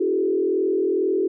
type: tone with frequency modulation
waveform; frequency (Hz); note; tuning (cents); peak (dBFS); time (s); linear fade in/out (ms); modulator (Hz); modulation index
sine; 378.3; F#4; +38; -18; 0-1.28; 10; 42.2; 1.2
effects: none